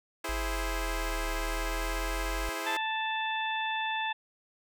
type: chord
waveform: 10% pulse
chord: E augmented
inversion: none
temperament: equal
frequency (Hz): 329.6 / 415.3 / 523.3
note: E4 / G#4 / B#4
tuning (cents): 0 / 0 / 0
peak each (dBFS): -28 / -30 / -30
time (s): 0.24-2.77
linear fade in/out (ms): 5
type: exponential two-way sweep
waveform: sine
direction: down then up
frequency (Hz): 51.8 to 37 to 47.49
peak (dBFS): -32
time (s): 0.29-2.49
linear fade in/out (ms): 0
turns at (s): 1.28
type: harmonic tone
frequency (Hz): 880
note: A5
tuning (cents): 0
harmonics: 1 / 2 / 3 / 4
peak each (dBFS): -32 / -35 / -37 / -38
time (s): 2.66-4.13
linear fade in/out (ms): 10
effects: none